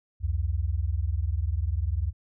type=tone pair together; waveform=sine; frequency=67.16 / 87.31 Hz; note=C2 / F2; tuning=+46 / 0 cents; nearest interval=perfect fourth; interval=454 cents; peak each=-27 dBFS; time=0.2-2.13 s; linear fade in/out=50 ms; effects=none